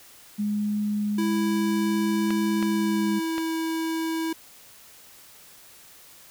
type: tone with vibrato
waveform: sine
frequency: 207.7 Hz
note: G#3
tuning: in tune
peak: -23 dBFS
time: 0.38-3.2 s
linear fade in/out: 20 ms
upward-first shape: triangle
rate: 0.63 Hz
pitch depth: 10 cents each way
type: tone with pitch glide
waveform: square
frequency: 329.7 to 324.8 Hz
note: E4 to E4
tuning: 0 to -26 cents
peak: -26 dBFS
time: 1.18-4.33 s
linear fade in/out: 5 ms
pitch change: -26 cents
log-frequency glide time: 2.63-3.51 s
type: clicks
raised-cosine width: 0.3 ms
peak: -16 dBFS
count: 3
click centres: 2.306 / 2.627 / 3.381 s
effects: white hiss -50 dBFS RMS until 6.3 s